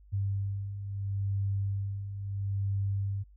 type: beating tone pair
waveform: sine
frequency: 98.4 / 99.15 Hz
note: G2 / G2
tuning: +7 / +20 cents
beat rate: 0.75 Hz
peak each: -37 / -30 dBFS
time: 0.12-3.24 s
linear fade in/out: 20 ms
effects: added 50 Hz sine -53 dBFS peak until 3.36 s